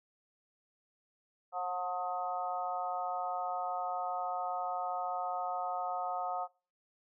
harmonic tone with a mistuned harmonic, 179.5 Hz, F3, 48 cents sharp, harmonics 3 / 4 / 5 / 6 / 7, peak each -44 / -35 / -41 / -47 / -40 dBFS, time 1.52-6.48 s, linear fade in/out 50 ms, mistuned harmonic 4, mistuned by +17 cents, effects noise-tail reverb RT60 0.4 s tail -25 dB re dry

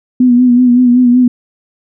sine tone with vibrato, 246.9 Hz, B3, in tune, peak -4 dBFS, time 0.2-1.28 s, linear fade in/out 5 ms, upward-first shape sine, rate 5.3 Hz, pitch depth 44 cents each way, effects none

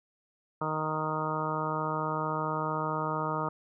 harmonic tone, 155.56 Hz, D#3, in tune, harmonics 1 / 2 / 3 / 4 / 5 / 6 / 7 / 8 / 9, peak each -36 / -39 / -38 / -38 / -42 / -35 / -40 / -34 / -45 dBFS, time 0.61-3.49 s, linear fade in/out 5 ms, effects none

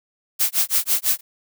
blue noise with tremolo, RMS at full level -17 dBFS, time 0.39-1.21 s, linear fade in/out 20 ms, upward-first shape sine, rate 6 Hz, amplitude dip 100%, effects none

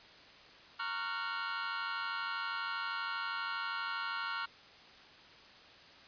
sawtooth chord, Gb major seventh, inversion first, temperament just, 925 / 1110 / 1387.5 / 1480 Hz, Bb5 / Db6 / F6 / Gb6, -14 / +2 / -12 / 0 cents, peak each -40 / -38 / -34 / -39 dBFS, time 0.79-4.46 s, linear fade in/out 10 ms, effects white hiss -56 dBFS RMS until 6.07 s + resampled to 11025 Hz

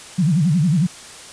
sine tone with vibrato, 163.8 Hz, E3, 11 cents flat, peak -13 dBFS, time 0.18-0.87 s, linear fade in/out 10 ms, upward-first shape sine, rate 11 Hz, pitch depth 250 cents each way, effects white hiss -38 dBFS RMS until 1.32 s + resampled to 22050 Hz

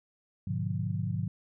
sine chord, G# diminished seventh, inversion none, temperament just, 103.83 / 124.59 / 149.51 / 179.41 Hz, G#2 / B2 / D3 / F3, 0 / +16 / +31 / +47 cents, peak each -33 / -36 / -35 / -35 dBFS, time 0.47-1.28 s, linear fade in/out 5 ms, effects none

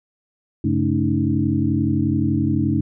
sine tone cluster, 95.9 / 138.4 / 218 / 283 / 314.6 Hz, G2 / C#3 / A3 / C#4 / D#4, -37 / -2 / -16 / +36 / +19 cents, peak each -23 dBFS, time 0.64-2.81 s, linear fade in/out 5 ms, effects none

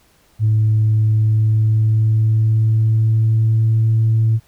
sine tone with pitch glide, 108.7 to 111.69 Hz, A2 to A2, -21 to +26 cents, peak -10 dBFS, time 0.39-4.4 s, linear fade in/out 50 ms, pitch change +47 cents, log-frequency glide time 1.08-3.89 s, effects tanh soft clip ceiling -8 dBFS + pink hiss -55 dBFS RMS until 4.47 s

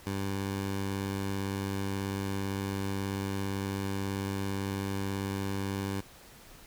15% pulse tone, 98.1 Hz, G2, 2 cents sharp, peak -25 dBFS, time 0.06-6.01 s, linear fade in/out 10 ms, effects pink hiss -53 dBFS RMS until 6.66 s

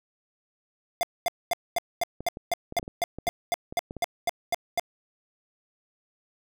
square tone bursts, 698.5 Hz, F5, in tune, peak -23 dBFS, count 16, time 1.01-4.796 s, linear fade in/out 0 ms, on 21 ms, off 230 ms
clicks, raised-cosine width 2 ms, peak -23 dBFS, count 11, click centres 2.206 / 2.371 / 2.724 / 2.796 / 2.829 / 2.879 / 3.186 / 3.279 / 3.725 / 3.909 / 3.967 s
effects none

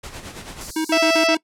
pink noise with tremolo, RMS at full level -33 dBFS, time 0.03-0.71 s, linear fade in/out 10 ms, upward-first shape sine, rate 9.1 Hz, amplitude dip 60%
white high-pass noise, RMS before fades -33 dBFS, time 0.61-1.27 s, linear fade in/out 0 ms, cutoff 4100 Hz, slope 96 dB/octave
square tone bursts, 317 Hz, D#4, 32 cents sharp, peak -20 dBFS, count 5, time 0.76-1.371 s, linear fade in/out 5 ms, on 87 ms, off 44 ms
harmonic tone, 659.3 Hz, E5, in tune, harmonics 1 / 2 / 3 / 4 / 5 / 6 / 7 / 8 / 9, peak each -17 / -25 / -27 / -22 / -28 / -36 / -28 / -29 / -33 dBFS, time 0.92-1.35 s, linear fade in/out 5 ms
effects noise-tail reverb RT60 0.1 s tail -22 dB re dry + low-pass 10000 Hz 12 dB/octave

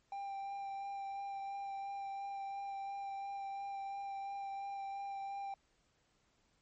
triangle tone with vibrato, 791 Hz, G5, 15 cents sharp, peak -38 dBFS, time 0.12-5.54 s, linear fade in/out 2 ms, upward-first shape sine, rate 2.9 Hz, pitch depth 12 cents each way, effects pink hiss -75 dBFS RMS until 6.61 s + MP3 32 kbps

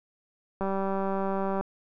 click train, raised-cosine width 1 ms, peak -17 dBFS, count 195, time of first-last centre 0.61-1.61 s, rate 194 Hz, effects none

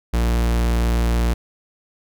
45% pulse tone, 58.27 Hz, A#1, in tune, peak -16 dBFS, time 0.13-1.34 s, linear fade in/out 10 ms, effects none

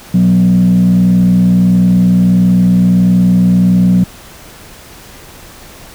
sine tone with frequency modulation, 182.5 Hz, F#3, 24 cents flat, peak -4 dBFS, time 0.14-4.04 s, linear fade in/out 5 ms, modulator 61.5 Hz, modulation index 0.58, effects tanh soft clip ceiling -2 dBFS + pink hiss -35 dBFS RMS until 5.94 s

